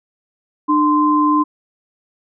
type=tone pair together; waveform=sine; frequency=300.5 / 1038 Hz; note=D4 / C6; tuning=+40 / -14 cents; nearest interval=octave + major sixth; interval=2146 cents; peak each=-14 dBFS; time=0.68-1.44 s; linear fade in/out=20 ms; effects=none